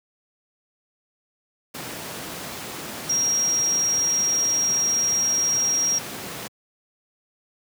sine tone in noise, 5630 Hz, F8, 13 cents sharp, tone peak -19 dBFS, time 3.09-5.99 s, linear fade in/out 10 ms, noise pink, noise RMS -33 dBFS, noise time 1.74-6.48 s, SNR +11 dB, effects high-pass 150 Hz 12 dB/octave

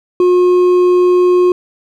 triangle tone with hard clipping, 359.8 Hz, F#4, 48 cents flat, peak -8 dBFS, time 0.2-1.52 s, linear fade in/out 2 ms, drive 8 dB, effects none

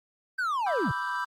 triangle linear sweep, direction down, 1574 to 84.6 Hz, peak -24 dBFS, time 0.38-0.92 s, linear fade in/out 10 ms
triangle chord, E minor seventh, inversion second, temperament equal, 987.8 / 1174.7 / 1318.5 / 1568 Hz, B5 / D6 / E6 / G6, 0 / 0 / 0 / 0 cents, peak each -30 / -35 / -35 / -31 dBFS, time 0.66-1.25 s, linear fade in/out 10 ms
effects Opus 32 kbps

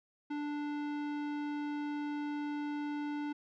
sine tone with tanh clipping, 293.7 Hz, D4, in tune, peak -37 dBFS, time 0.3-3.33 s, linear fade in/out 10 ms, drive 18 dB, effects none

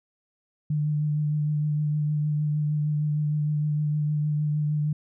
sine tone with vibrato, 150 Hz, D3, 37 cents sharp, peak -22 dBFS, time 0.7-4.93 s, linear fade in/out 5 ms, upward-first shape triangle, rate 6.5 Hz, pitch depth 22 cents each way, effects none

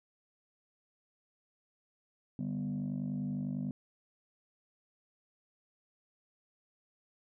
sine chord, G major, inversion second, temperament equal, 146.83 / 196 / 246.9 Hz, D3 / G3 / B3, 0 / 0 / 0 cents, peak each -37 / -36 / -36 dBFS, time 2.39-3.71 s, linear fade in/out 2 ms, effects tanh soft clip ceiling -29 dBFS

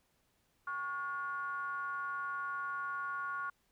triangle ring-modulated tone, 160 Hz, D#3, 49 cents sharp, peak -31 dBFS, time 0.67-3.5 s, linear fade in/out 5 ms, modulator 1270 Hz, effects pink hiss -75 dBFS RMS until 3.71 s

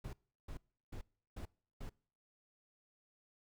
brown noise bursts, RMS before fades -45 dBFS, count 5, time 0.04-1.895 s, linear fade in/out 5 ms, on 91 ms, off 350 ms, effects noise-tail reverb RT60 0.5 s tail -25 dB re dry

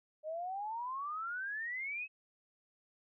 sine exponential sweep, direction up, 605 to 2600 Hz, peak -37 dBFS, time 0.23-2.08 s, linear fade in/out 50 ms, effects none

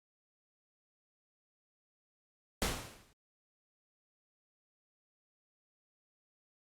pink noise with exponential decay, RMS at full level -30 dBFS, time 2.62-3.13 s, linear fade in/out 0 ms, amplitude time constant 110 ms, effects low-pass 12000 Hz 12 dB/octave + Opus 48 kbps

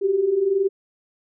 sine tone pair together, 371.9 / 393.4 Hz, F#4 / G4, +9 / +6 cents, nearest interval minor second, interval 97 cents, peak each -24 / -18 dBFS, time 0.01-0.69 s, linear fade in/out 20 ms, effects none

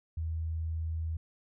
sine tone, 80.8 Hz, E2, 34 cents flat, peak -31 dBFS, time 0.17-1.17 s, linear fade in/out 5 ms, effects none

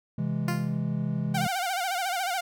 triangle chord, C augmented, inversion none, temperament equal with one note detuned, 132.26 / 164.81 / 207.7 Hz, C3 / E3 / G#3, +19 / 0 / 0 cents, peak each -29 / -28 / -29 dBFS, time 0.18-1.47 s, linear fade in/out 5 ms
10% pulse tone with exponential decay, 349.2 Hz, F4, in tune, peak -19 dBFS, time 0.48-0.81 s, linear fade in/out 1 ms, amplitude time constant 70 ms
sawtooth tone with vibrato, 740 Hz, F#5, in tune, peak -23 dBFS, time 1.34-2.41 s, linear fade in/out 10 ms, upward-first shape sine, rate 14 Hz, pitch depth 110 cents each way
effects none

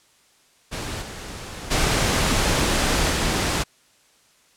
pink noise with level steps, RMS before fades -30 / -35 / -20 / -22 dBFS, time 0.71-3.64 s, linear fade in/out 20 ms, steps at 1.01 / 1.7 / 3.1 s, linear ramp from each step 20 ms, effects white hiss -58 dBFS RMS until 4.56 s + low-pass 9000 Hz 12 dB/octave

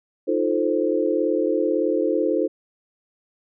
sine chord, F dominant seventh, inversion third, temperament equal, 311.1 / 349.2 / 440 / 523.3 Hz, Eb4 / F4 / A4 / C5, 0 / 0 / 0 / 0 cents, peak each -24 dBFS, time 0.27-2.48 s, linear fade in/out 20 ms, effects none

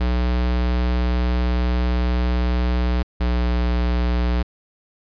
square tone pair in turn, 61.1 / 60.36 Hz, B1 / B1, -18 / -39 cents, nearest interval unison, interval 21 cents, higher first, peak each -18 dBFS, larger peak neither, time 0-3.03 / 3.2-4.43 s, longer first, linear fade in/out 10 ms, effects resampled to 11025 Hz

